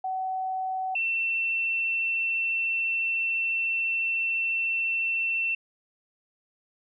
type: tone pair in turn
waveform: sine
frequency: 754 / 2693 Hz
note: F#5 / E7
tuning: +32 / +36 cents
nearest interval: octave + minor seventh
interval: 2204 cents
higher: second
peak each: -27 / -24 dBFS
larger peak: second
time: 0.04-0.95 / 0.95-5.55 s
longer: second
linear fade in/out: 5 ms
effects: none